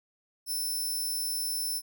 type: tone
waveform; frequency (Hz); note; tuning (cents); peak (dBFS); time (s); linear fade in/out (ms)
10% pulse; 5320; E8; +15; -24; 0.46-1.82; 50
effects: none